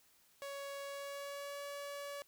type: tone with pitch glide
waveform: sawtooth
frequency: 559 to 568.8 Hz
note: C#5 to C#5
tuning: +14 to +45 cents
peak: -39 dBFS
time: 0.42-2.22 s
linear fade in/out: 0 ms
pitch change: +31 cents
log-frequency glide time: 0.82-1.63 s
effects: white hiss -69 dBFS RMS until 2.27 s